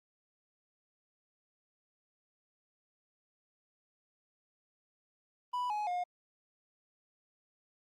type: tone with pitch steps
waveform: triangle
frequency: 987.8 / 840.3 / 714.8 Hz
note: B5 / G#5 / F5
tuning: 0 / +20 / +40 cents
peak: -30 dBFS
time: 5.53-6.04 s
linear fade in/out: 10 ms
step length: 170 ms
effects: Opus 32 kbps